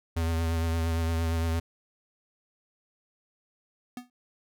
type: tone with vibrato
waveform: square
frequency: 82.41 Hz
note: E2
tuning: in tune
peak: -26 dBFS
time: 0.16-1.6 s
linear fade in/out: 10 ms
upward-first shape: triangle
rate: 8.7 Hz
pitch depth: 31 cents each way
type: tone with exponential decay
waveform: square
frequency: 246.9 Hz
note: B3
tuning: in tune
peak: -33 dBFS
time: 3.97-4.1 s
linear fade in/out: 2 ms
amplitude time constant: 28 ms
effects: none